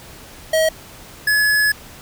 square tone pair in turn, 637 / 1700.6 Hz, D#5 / G#6, +41 / +41 cents, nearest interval octave + perfect fourth, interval 1700 cents, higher second, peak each -14 dBFS, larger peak neither, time 0.53-0.69 / 1.27-1.72 s, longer second, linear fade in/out 5 ms, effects pink hiss -40 dBFS RMS until 2.01 s

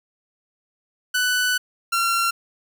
sawtooth tone pair in turn, 1492 / 1368.2 Hz, F#6 / F6, +14 / -36 cents, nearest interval minor second, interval 150 cents, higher first, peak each -15 dBFS, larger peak neither, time 1.14-1.58 / 1.92-2.31 s, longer first, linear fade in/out 10 ms, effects none

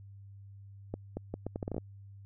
accelerating click train, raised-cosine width 2 ms, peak -22 dBFS, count 11, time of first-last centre 0.94-1.781 s, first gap 230 ms, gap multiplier 0.74, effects added 99 Hz sine -48 dBFS peak until 2.25 s

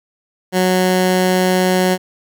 15% pulse tone, 184.2 Hz, F#3, 7 cents flat, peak -6 dBFS, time 0.52-1.98 s, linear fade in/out 50 ms, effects none

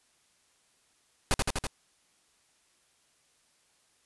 pink noise with echo, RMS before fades -24 dBFS, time 1.31-1.34 s, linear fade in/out 0 ms, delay 82 ms, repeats 4, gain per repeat -2 dB, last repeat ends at 1.668 s, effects white hiss -68 dBFS RMS until 4.05 s + resampled to 24000 Hz

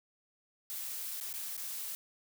blue noise with dropouts, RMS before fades -40 dBFS, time 0.7-1.95 s, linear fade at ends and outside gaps 0 ms, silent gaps 1.201-1.21 / 1.328-1.339 / 1.567-1.577 s, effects none

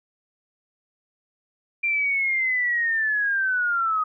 sine linear sweep, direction down, 2378 to 1244.5 Hz, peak -20 dBFS, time 1.83-4.04 s, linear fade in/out 10 ms, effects none

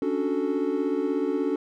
triangle chord, D major seventh, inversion third, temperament equal, 277.2 / 293.7 / 370 / 440 Hz, C#4 / D4 / F#4 / A4, 0 / 0 / 0 / 0 cents, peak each -27 dBFS, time 0.02-1.56 s, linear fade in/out 2 ms, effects none

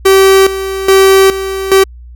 45% pulse tone with tremolo, 386 Hz, G4, 27 cents flat, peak -3 dBFS, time 0.05-1.84 s, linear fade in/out 10 ms, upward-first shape square, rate 1.2 Hz, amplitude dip 75%, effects added 60 Hz sine -29 dBFS peak until 2.15 s

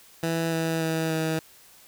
15% pulse tone with pitch steps, 164.81 / 163.11 / 161.42 / 159.75 Hz, E3 / E3 / E3 / D#3, 0 / -18 / -36 / +46 cents, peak -18 dBFS, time 0.23-1.39 s, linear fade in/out 2 ms, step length 290 ms, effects white hiss -53 dBFS RMS until 1.87 s

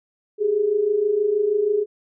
sine tone pair together, 393.8 / 420.1 Hz, G4 / G#4, +8 / +20 cents, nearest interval minor second, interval 112 cents, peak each -24 / -18 dBFS, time 0.38-1.86 s, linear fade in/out 50 ms, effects none

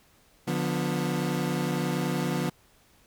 30% pulse chord, B diminished, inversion first, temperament equal with one note detuned, 146.83 / 177.56 / 246.9 Hz, D3 / F3 / B3, 0 / +29 / 0 cents, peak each -28 / -27 / -29 dBFS, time 0.47-2.5 s, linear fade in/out 10 ms, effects pink hiss -61 dBFS RMS until 3.06 s

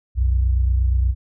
sine tone pair together, 62.65 / 91.1 Hz, B1 / F#2, +25 / -26 cents, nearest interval tritone, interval 649 cents, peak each -15 / -24 dBFS, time 0.15-1.15 s, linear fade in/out 50 ms, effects none

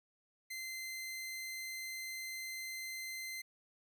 sawtooth tone, 2072 Hz, C7, 17 cents flat, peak -38 dBFS, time 0.5-3.42 s, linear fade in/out 10 ms, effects none

